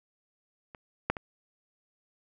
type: clicks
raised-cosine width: 0.5 ms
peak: -30 / -10 / -22 dBFS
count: 3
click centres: 0.748 / 1.1 / 1.168 s
effects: none